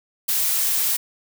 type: noise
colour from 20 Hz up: blue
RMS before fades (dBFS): -21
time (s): 0.28-0.97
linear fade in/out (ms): 10
effects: none